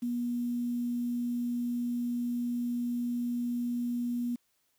sine tone with quantisation, 241.1 Hz, B3, 41 cents flat, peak -29 dBFS, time 0.02-4.36 s, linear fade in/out 10 ms, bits 9, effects white hiss -74 dBFS RMS until 4.78 s

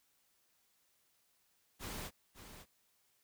pink noise with echo, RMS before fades -44 dBFS, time 1.79-2.11 s, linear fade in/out 50 ms, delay 550 ms, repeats 1, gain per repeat -10 dB, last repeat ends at 2.66 s, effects white hiss -75 dBFS RMS until 3.23 s

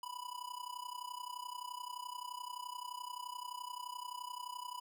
square tone with amplitude modulation, 987.8 Hz, B5, in tune, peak -40 dBFS, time 0.03-4.8 s, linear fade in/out 2 ms, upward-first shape sine, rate 31.6 Hz, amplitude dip 85%, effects none

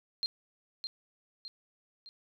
sine tone with echo, 4186 Hz, C8, in tune, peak -29 dBFS, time 0.23-0.26 s, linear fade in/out 0 ms, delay 610 ms, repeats 3, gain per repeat -6 dB, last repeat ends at 2.09 s, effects none

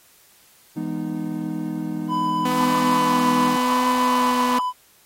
triangle chord, E major seventh, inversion none, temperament just, 164.81 / 206 / 247.2 / 309 Hz, E3 / G#3 / B3 / D#4, 0 / -14 / +2 / -12 cents, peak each -29 / -29 / -29 / -26 dBFS, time 0.76-3.57 s, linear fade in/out 10 ms
triangle tone, 1000 Hz, B5, 21 cents sharp, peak -19 dBFS, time 2.08-4.73 s, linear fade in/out 50 ms
sawtooth tone with vibrato, 250 Hz, B3, 21 cents sharp, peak -17 dBFS, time 2.45-4.59 s, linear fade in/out 5 ms, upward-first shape triangle, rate 0.88 Hz, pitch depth 16 cents each way
effects white hiss -54 dBFS RMS until 5.05 s + AAC 48 kbps

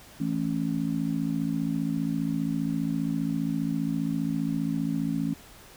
sine chord, A major, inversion second, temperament just, 165 / 220 / 275 Hz, E3 / A3 / C#4, +2 / 0 / -14 cents, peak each -30 / -30 / -29 dBFS, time 0.2-5.34 s, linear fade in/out 5 ms, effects pink hiss -50 dBFS RMS until 5.76 s

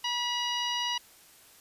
harmonic tone with a mistuned harmonic, 964 Hz, B5, 42 cents flat, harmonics 1 / 2 / 3 / 4 / 5 / 6, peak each -34 / -38 / -31 / -39 / -40 / -41 dBFS, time 0.04-0.98 s, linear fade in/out 5 ms, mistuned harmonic 2, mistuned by +26 cents, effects white hiss -56 dBFS RMS until 1.6 s + resampled to 32000 Hz

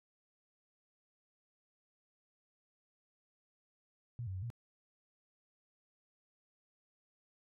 sine tone with pitch steps, 119.7 / 94.5 / 93.1 / 118 Hz, A#2 / F#2 / F#2 / A#2, +46 / +37 / +11 / +22 cents, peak -38 dBFS, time 4.19-4.502 s, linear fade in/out 0 ms, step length 78 ms, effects none

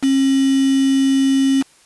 sine tone with quantisation, 270 Hz, C#4, 45 cents flat, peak -12 dBFS, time 0.02-1.63 s, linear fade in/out 20 ms, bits 4, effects white hiss -51 dBFS RMS until 1.85 s + resampled to 24000 Hz

